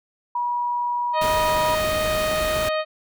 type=tone; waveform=sine; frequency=966 Hz; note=B5; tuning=39 cents flat; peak=-21 dBFS; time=0.35-1.75 s; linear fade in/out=5 ms
type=harmonic tone; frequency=622.3 Hz; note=D#5; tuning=in tune; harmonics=1 / 2 / 3 / 4 / 5 / 6 / 7; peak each=-22 / -28 / -32 / -34 / -36 / -38 / -39 dBFS; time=1.13-2.85 s; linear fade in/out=50 ms
type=noise; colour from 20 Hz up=pink; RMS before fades=-29 dBFS; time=1.21-2.69 s; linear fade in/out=5 ms
effects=none